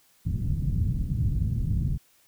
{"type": "low-pass noise", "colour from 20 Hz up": "white", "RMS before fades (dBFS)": -26, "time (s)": [0.25, 1.98], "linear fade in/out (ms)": 20, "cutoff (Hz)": 150, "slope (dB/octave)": 24, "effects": ["white hiss -62 dBFS RMS until 2.27 s"]}